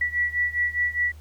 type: beating tone pair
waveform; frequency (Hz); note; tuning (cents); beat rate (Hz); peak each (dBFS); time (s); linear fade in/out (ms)
sine; 1948 / 1952.9; B6 / B6; -24 / -20; 4.9; -24 / -26; 0.01-1.12; 5
effects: added 76 Hz sine -41 dBFS peak until 1.2 s + pink hiss -57 dBFS RMS until 1.2 s